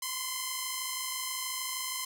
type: tone pair together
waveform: 5% pulse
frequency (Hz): 1020.7 / 1047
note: C6 / C6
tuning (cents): -43 / +1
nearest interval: unison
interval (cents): 44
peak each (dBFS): -24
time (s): 0.02-2.05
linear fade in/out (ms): 5
effects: none